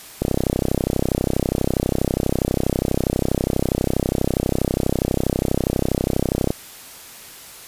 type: click train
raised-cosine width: 2 ms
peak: -5 dBFS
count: 204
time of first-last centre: 0.22-6.505 s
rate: 32.3 Hz
effects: white hiss -40 dBFS RMS until 7.67 s + resampled to 32000 Hz